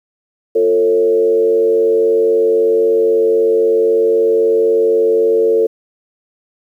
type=tone with frequency modulation; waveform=sine; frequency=450.2 Hz; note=A4; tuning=40 cents sharp; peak=-9 dBFS; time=0.55-5.67 s; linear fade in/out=10 ms; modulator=96.2 Hz; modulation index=0.66; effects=8-bit